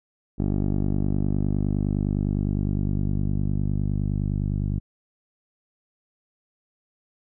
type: tone with low-pass filter sweep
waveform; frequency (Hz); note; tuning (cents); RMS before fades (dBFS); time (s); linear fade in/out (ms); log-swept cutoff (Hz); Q
10% pulse; 49.79; G1; +28; -24; 0.38-4.8; 20; 370 to 160; 0.85
effects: none